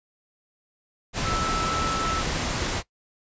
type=tone in noise; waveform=sine; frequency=1316 Hz; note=E6; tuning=3 cents flat; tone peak=-26 dBFS; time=1.23-2.24 s; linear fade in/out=50 ms; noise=pink; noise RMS=-27 dBFS; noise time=1.13-2.83 s; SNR=-2 dB; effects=noise-tail reverb RT60 0.1 s tail -19 dB re dry + resampled to 16000 Hz